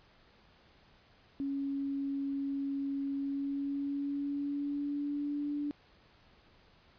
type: tone with pitch glide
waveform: sine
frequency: 277.2 to 291.1 Hz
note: C#4 to D4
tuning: 0 to -15 cents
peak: -32 dBFS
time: 1.4-5.71 s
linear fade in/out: 0 ms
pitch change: +85 cents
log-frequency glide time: 3.15-5.53 s
effects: pink hiss -63 dBFS RMS until 6.98 s + resampled to 11025 Hz